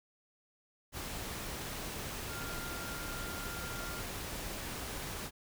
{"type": "tone in noise", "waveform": "sine", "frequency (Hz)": 1396.9, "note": "F6", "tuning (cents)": 0, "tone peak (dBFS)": -45, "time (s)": [2.27, 4.04], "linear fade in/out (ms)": 50, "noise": "pink", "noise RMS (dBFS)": -41, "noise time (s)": [0.92, 5.31], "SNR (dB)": -7, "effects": []}